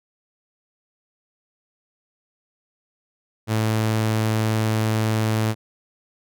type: tone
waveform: sawtooth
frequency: 109.8 Hz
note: A2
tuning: 3 cents flat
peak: -15 dBFS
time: 3.47-5.55 s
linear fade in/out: 50 ms
effects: none